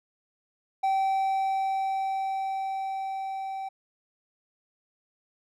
triangle tone with level ramp, 773 Hz, G5, 24 cents flat, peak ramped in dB -20 to -30 dBFS, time 0.83-3.69 s, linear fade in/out 10 ms, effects none

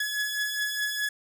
sawtooth beating tone pair, 1691 / 1695.8 Hz, G#6 / G#6, +31 / +36 cents, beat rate 4.8 Hz, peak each -30 / -25 dBFS, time 0-1.09 s, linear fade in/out 5 ms, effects none

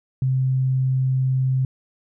sine tone, 130.81 Hz, C3, in tune, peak -17 dBFS, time 0.22-1.65 s, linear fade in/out 2 ms, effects none

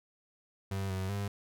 35% pulse tone with pitch steps, 97.2 / 94.5 / 100.5 Hz, G2 / F#2 / G2, -14 / +37 / +44 cents, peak -31 dBFS, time 0.71-1.28 s, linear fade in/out 5 ms, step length 190 ms, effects none

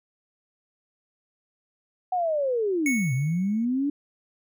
sine linear two-way sweep, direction down then up, 749 to 123.47 to 292.7 Hz, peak -22 dBFS, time 2.12-3.9 s, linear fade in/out 5 ms, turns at 3.13 s
square tone with exponential decay, 2211 Hz, C#7, 5 cents flat, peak -23 dBFS, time 2.86-3.65 s, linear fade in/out 2 ms, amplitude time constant 170 ms
effects none

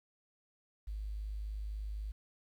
sine tone with quantisation, 51.91 Hz, G#1, in tune, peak -37 dBFS, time 0.87-2.12 s, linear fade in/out 10 ms, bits 11, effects none

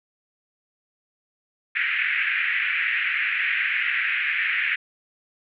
white band-pass noise, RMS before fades -24 dBFS, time 1.75-4.76 s, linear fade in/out 10 ms, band 1600 to 2500 Hz, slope 48 dB/octave, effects none

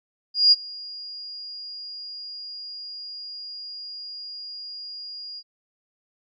sine tone with ADSR envelope, 4847 Hz, D#8, 46 cents flat, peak -10 dBFS, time 0.34-5.43 s, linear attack 180 ms, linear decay 29 ms, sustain -24 dB, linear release 50 ms, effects AAC 64 kbps

